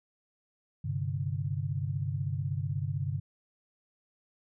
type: chord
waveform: sine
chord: G suspended fourth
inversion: none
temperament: equal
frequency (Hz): 98 / 130.81 / 146.83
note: G2 / C3 / D3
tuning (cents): 0 / 0 / 0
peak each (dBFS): -34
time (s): 0.84-3.2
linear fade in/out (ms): 10
effects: none